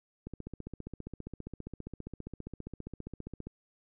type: click train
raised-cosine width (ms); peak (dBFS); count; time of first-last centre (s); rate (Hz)
3; -28; 49; 0.27-3.47; 15
effects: none